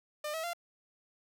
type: tone with pitch steps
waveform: sawtooth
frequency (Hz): 601 / 644.1 / 690.4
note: D5 / E5 / F5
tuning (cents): +40 / -40 / -20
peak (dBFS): -31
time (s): 0.24-0.534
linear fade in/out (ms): 5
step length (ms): 98
effects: none